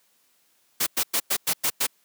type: noise bursts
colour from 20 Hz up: white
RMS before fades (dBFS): -23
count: 7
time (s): 0.8-1.869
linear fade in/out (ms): 10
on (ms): 67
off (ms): 100
effects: white hiss -65 dBFS RMS until 2.04 s + high-pass 150 Hz 12 dB/octave